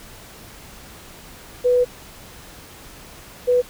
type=tone pair in turn; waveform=sine; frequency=493.9 / 493.9 Hz; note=B4 / B4; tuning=0 / 0 cents; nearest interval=unison; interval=0 cents; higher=neither; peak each=-13 dBFS; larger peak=neither; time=1.64-1.85 / 3.47-3.62 s; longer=first; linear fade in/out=20 ms; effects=pink hiss -42 dBFS RMS until 3.69 s